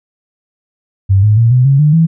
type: tone with pitch steps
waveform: sine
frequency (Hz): 97.2 / 106 / 115.59 / 126.05 / 137.46 / 149.9 / 163.47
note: G2 / G#2 / A#2 / B2 / C#3 / D3 / E3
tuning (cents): -14 / +36 / -14 / +36 / -14 / +36 / -14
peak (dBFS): -5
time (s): 1.09-2.07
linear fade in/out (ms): 20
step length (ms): 140
effects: none